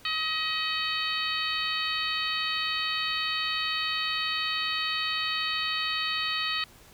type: harmonic tone with a mistuned harmonic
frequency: 633 Hz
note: D#5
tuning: 30 cents sharp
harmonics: 2 / 3 / 4 / 5 / 6 / 7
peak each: -34 / -34 / -34 / -34 / -34 / -34 dBFS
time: 0.05-6.64 s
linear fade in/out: 2 ms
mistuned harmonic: 5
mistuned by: -56 cents
effects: pink hiss -54 dBFS RMS until 6.93 s